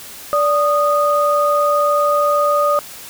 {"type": "tone pair together", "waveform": "sine", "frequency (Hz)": [583, 1235.3], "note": ["D5", "D#6"], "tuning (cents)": [-13, -13], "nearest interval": "octave + minor second", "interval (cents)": 1300, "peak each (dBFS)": -15, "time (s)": [0.33, 2.79], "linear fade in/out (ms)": 0, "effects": ["white hiss -35 dBFS RMS until 3.09 s"]}